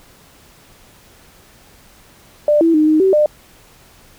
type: tone with pitch steps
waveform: sine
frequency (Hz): 594 / 330.6 / 307.2 / 310.4 / 382.6 / 601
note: D5 / E4 / D#4 / D#4 / G4 / D5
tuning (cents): +20 / +5 / -22 / -4 / -42 / +40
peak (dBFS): -9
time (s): 2.48-3.26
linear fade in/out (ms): 2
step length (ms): 130
effects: pink hiss -47 dBFS RMS until 4.18 s

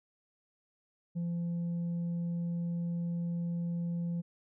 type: tone with tanh clipping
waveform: triangle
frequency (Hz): 171.3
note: F3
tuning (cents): -33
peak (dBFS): -32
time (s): 1.15-4.22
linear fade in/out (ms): 20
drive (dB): 7
effects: none

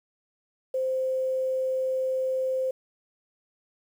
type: tone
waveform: sine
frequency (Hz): 521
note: C5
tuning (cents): -7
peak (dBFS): -24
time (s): 0.74-2.71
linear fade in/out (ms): 5
effects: 9-bit

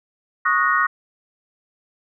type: chord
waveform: sine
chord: D# minor seventh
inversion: third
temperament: equal with one note detuned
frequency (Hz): 1108.7 / 1244.5 / 1461.3 / 1864.7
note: C#6 / D#6 / F#6 / A#6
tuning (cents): 0 / 0 / -22 / 0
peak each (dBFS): -21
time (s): 0.45-0.87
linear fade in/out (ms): 10
effects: none

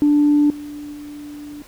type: tone with level steps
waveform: sine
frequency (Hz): 293.7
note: D4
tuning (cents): 0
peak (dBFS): -10 / -29 / -31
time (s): 0.02-1.62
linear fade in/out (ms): 0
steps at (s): 0.5 / 0.93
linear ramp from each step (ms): 2
effects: tanh soft clip ceiling -7 dBFS + pink hiss -46 dBFS RMS until 1.67 s

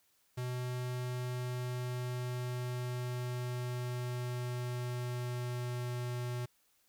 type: tone with pitch glide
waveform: square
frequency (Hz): 124.8 to 122.73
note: B2 to B2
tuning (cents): +19 to -10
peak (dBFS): -36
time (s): 0.37-6.46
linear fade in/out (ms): 10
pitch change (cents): -29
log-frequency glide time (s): 0.96-6.12
effects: white hiss -72 dBFS RMS until 6.88 s

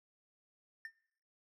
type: tone with exponential decay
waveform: triangle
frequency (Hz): 1804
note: A6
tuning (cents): +43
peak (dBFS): -37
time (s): 0.85-0.93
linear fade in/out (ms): 1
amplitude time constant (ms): 16
effects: noise-tail reverb RT60 0.7 s tail -21 dB re dry

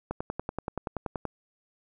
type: click train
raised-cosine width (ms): 1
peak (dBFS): -17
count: 13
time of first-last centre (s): 0.11-1.253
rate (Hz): 10.5
effects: none

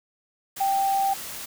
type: tone in noise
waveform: sine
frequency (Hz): 784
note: G5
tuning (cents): 0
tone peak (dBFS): -20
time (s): 0.6-1.14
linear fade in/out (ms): 10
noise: white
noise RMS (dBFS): -36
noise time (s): 0.56-1.46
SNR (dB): +13
effects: none

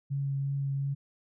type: tone with vibrato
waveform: sine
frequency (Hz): 138.59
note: C#3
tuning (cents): 0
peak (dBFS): -28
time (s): 0.1-0.95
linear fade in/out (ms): 20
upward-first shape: triangle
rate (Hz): 2.8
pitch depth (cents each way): 13
effects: none

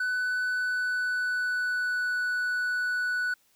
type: tone with pitch glide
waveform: triangle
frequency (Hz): 1497 to 1481.5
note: F#6 to F#6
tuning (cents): +20 to +2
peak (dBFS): -24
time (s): 0-3.34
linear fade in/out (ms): 5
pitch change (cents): -18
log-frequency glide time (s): 0.45-2.16
effects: white hiss -66 dBFS RMS until 3.55 s

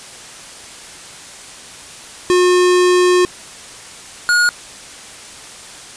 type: tone pair in turn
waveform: square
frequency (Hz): 360 / 1440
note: F#4 / F#6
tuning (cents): -47 / -47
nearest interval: 2 octaves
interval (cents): 2400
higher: second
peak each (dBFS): -10 / -11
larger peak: first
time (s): 2.3-3.25 / 4.29-4.49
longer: first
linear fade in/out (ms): 0
effects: white hiss -35 dBFS RMS until 5.96 s + resampled to 22050 Hz

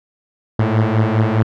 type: beating tone pair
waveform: sawtooth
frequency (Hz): 107.6 / 112.5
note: A2 / A2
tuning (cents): -38 / +39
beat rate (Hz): 4.9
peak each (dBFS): -12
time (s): 0.59-1.43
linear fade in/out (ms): 5
effects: low-pass 2000 Hz 12 dB/octave

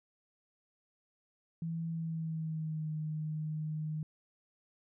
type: tone with pitch glide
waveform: sine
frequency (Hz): 164.81 to 154.66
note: E3 to D#3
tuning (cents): 0 to -10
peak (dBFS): -34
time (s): 1.62-4.03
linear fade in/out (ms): 2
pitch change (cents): -110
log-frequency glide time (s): 1.89-2.92
effects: none

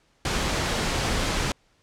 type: noise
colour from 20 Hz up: pink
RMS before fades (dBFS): -25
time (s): 0.25-1.52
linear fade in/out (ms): 2
effects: pink hiss -64 dBFS RMS until 1.82 s + low-pass 7000 Hz 12 dB/octave

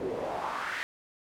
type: noise with band-pass filter sweep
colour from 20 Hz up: pink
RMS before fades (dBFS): -34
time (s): 0-0.83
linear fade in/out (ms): 0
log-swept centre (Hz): 350 to 2000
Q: 2.9
effects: none

